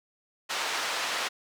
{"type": "band-pass noise", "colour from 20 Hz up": "pink", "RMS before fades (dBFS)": -31, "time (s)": [0.49, 1.29], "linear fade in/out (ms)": 20, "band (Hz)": [820, 5700], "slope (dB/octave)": 12, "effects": []}